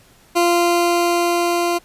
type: tone with level ramp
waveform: 20% pulse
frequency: 346.1 Hz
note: F4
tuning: 16 cents flat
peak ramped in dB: -8 to -12 dBFS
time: 0.35-1.79 s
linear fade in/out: 20 ms
effects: pink hiss -51 dBFS RMS until 1.84 s + resampled to 32000 Hz